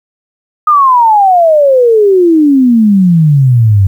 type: exponential sweep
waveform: sine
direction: down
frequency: 1244.5 to 94 Hz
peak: -3 dBFS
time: 0.67-3.87 s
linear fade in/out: 5 ms
effects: 7-bit